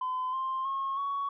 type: tone with pitch steps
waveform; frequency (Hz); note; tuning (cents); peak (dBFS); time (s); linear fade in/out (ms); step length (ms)
sine; 1020 / 1051.7 / 1084.4 / 1118.1; C6 / C6 / C#6 / C#6; -44 / +9 / -38 / +15; -28; 0.01-1.29; 5; 320
effects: tanh soft clip ceiling -26 dBFS